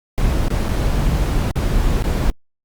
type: noise with dropouts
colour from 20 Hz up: brown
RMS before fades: -17 dBFS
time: 0.18-2.3 s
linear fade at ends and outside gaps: 0 ms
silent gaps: 0.483-0.504 / 0.684-0.689 / 1.511-1.558 / 2.023-2.041 s
effects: Opus 48 kbps